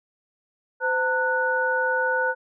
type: tone cluster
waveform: sine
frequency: 512 / 907 / 1475 Hz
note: C5 / A#5 / F#6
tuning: -38 / -48 / -6 cents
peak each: -25 / -27 / -23 dBFS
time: 0.8-2.35 s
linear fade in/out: 50 ms
effects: none